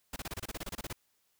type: noise bursts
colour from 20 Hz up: pink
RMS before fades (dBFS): -39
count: 14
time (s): 0.13-0.929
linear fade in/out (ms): 5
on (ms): 32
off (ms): 27
effects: white hiss -74 dBFS RMS until 1.39 s